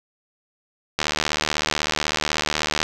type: click train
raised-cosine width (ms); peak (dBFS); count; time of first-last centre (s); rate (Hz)
0.2; -3; 141; 0.99-2.83; 76.1
effects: none